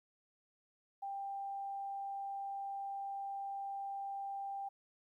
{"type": "tone", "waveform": "sine", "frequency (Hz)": 791, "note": "G5", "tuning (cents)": 15, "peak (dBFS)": -39, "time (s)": [1.02, 4.69], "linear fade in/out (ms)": 10, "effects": ["13-bit"]}